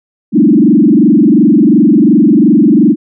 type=tone with frequency modulation; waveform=sine; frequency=260.1 Hz; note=C4; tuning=10 cents flat; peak=-3 dBFS; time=0.32-2.96 s; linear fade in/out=50 ms; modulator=22.8 Hz; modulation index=2.9; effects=none